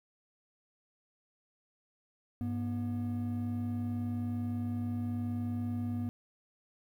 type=tone pair together; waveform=triangle; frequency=100.8 / 241.4 Hz; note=G2 / B3; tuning=+49 / -39 cents; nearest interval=octave + minor third; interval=1512 cents; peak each=-33 / -32 dBFS; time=2.41-6.09 s; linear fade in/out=0 ms; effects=tanh soft clip ceiling -23 dBFS + 11-bit